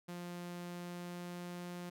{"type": "tone with pitch glide", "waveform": "sawtooth", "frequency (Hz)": [175.4, 176.42], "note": ["F3", "F3"], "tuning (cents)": [8, 18], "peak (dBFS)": -39, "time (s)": [0.08, 1.9], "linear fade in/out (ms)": 10, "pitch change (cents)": 10, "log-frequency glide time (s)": [0.67, 1.68], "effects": []}